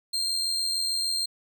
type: tone with amplitude modulation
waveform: 35% pulse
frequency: 4186 Hz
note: C8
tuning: in tune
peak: -22 dBFS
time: 0.13-1.26 s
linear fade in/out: 10 ms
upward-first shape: sine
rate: 86.6 Hz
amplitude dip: 40%
effects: none